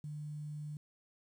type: tone with quantisation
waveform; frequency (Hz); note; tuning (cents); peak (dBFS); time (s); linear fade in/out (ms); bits
sine; 150; D3; +37; -40; 0.04-0.77; 2; 11
effects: none